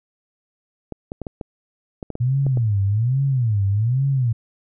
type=clicks; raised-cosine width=2 ms; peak=-16 dBFS; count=10; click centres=0.923 / 1.119 / 1.217 / 1.268 / 1.412 / 2.028 / 2.103 / 2.154 / 2.466 / 2.573 s
type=tone with vibrato; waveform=sine; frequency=116.54 Hz; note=A#2; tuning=in tune; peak=-16 dBFS; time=2.2-4.33 s; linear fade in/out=10 ms; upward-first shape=sine; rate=1.2 Hz; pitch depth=300 cents each way
effects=none